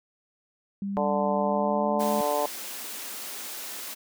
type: tone with pitch glide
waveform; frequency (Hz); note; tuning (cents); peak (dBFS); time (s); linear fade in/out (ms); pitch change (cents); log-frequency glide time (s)
sine; 198.6 to 211.6; G3 to G#3; +23 to +33; -28; 0.82-2.21; 2; +110; 1.35-1.97
type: harmonic tone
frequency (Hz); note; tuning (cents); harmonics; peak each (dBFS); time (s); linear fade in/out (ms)
146.83; D3; 0; 2 / 3 / 4 / 5 / 6 / 7; -38 / -32 / -27 / -31 / -30 / -33; 0.97-2.46; 0
type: high-pass noise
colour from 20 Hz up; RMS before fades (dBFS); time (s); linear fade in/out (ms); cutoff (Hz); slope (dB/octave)
white; -37; 1.99-3.95; 20; 200; 48
effects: none